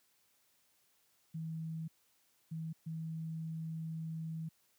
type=tone bursts at uneven times; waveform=sine; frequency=161.2 Hz; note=E3; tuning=38 cents flat; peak=-38 dBFS; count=3; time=1.34-1.88 / 2.51-2.73 / 2.86-4.49 s; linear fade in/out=10 ms; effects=white hiss -73 dBFS RMS until 4.78 s + high-pass 60 Hz 12 dB/octave